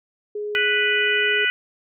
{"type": "tone", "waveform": "sine", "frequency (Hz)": 417.2, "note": "G#4", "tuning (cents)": 8, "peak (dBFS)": -25, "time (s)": [0.35, 1.45], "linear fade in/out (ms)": 5}
{"type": "harmonic tone", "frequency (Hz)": 493.9, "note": "B4", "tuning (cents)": 0, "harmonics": [3, 4, 5, 6], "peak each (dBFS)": [-22, -23, -24, -25], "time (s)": [0.55, 1.5], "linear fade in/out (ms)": 0}
{"effects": []}